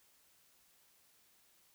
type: silence
effects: white hiss -69 dBFS RMS until 1.74 s